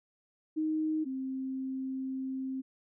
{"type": "tone pair in turn", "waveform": "sine", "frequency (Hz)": [312.1, 263.7], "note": ["D#4", "C4"], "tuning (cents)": [5, 14], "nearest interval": "minor third", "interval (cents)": 291, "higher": "first", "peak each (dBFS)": [-28, -33], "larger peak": "first", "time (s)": [[0.56, 1.05], [1.05, 2.62]], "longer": "second", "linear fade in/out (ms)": 20, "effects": []}